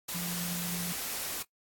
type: tone in noise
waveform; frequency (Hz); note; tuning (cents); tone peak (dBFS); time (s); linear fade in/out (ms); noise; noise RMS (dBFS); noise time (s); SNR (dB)
sine; 174.61; F3; 0; -35; 0.14-0.93; 10; white; -36; 0.08-1.43; -2
effects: noise-tail reverb RT60 0.1 s tail -20 dB re dry + AAC 64 kbps